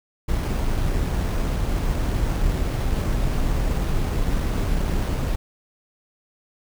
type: noise with sample-and-hold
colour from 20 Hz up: brown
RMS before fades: -22 dBFS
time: 0.28-5.36 s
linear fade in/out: 10 ms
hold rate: 7350 Hz
effects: none